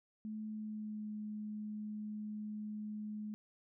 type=tone with pitch glide; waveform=sine; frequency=215.6 to 211.9 Hz; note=A3 to G#3; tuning=-35 to +35 cents; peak=-40 dBFS; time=0.25-3.34 s; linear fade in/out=0 ms; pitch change=-30 cents; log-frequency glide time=0.47-1.12 s; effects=none